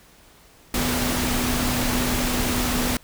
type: tone in noise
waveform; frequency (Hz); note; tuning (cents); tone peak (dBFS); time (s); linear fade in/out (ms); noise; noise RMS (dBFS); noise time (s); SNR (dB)
sine; 246.9; B3; 0; -26; 0.74-2.97; 2; pink; -24; 0.74-2.97; -5
effects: pink hiss -52 dBFS RMS until 3.03 s